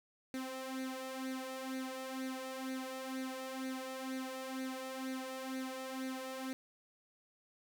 sawtooth tone with flanger, 261.6 Hz, C4, in tune, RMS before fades -42 dBFS, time 0.34-6.53 s, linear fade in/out 0 ms, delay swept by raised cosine 0.47 to 2.27 ms, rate 2.1 Hz, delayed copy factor +0.7, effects none

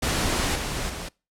pink noise with level steps, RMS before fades -24 / -29 / -34 dBFS, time 0.02-1.09 s, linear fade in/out 10 ms, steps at 0.55 / 0.89 s, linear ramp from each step 10 ms, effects noise-tail reverb RT60 0.3 s tail -25 dB re dry + low-pass 10000 Hz 12 dB/octave

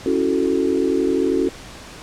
sine chord, F# minor seventh, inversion second, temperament equal, 277.2 / 329.6 / 370 / 440 Hz, C#4 / E4 / F#4 / A4, 0 / 0 / 0 / 0 cents, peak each -21 / -23 / -20 / -23 dBFS, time 0.06-1.49 s, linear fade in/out 2 ms, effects pink hiss -38 dBFS RMS until 2.02 s + low-pass 8000 Hz 12 dB/octave

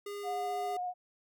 square tone, 407.5 Hz, G#4, 33 cents flat, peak -39 dBFS, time 0.06-0.77 s, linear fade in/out 5 ms
sine tone with vibrato, 722 Hz, F#5, 43 cents flat, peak -33 dBFS, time 0.23-0.94 s, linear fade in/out 50 ms, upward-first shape triangle, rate 15 Hz, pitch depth 19 cents each way
effects none

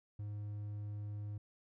triangle tone, 103.83 Hz, G#2, in tune, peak -38 dBFS, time 0.19-1.38 s, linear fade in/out 5 ms, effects none

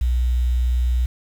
sine tone with quantisation, 61.3 Hz, B1, 12 cents flat, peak -16 dBFS, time 0.01-1.06 s, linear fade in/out 5 ms, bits 7, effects none

